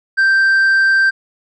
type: tone with tanh clipping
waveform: sine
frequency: 1568 Hz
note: G6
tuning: in tune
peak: -10 dBFS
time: 0.17-1.11 s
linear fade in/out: 20 ms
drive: 3 dB
effects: none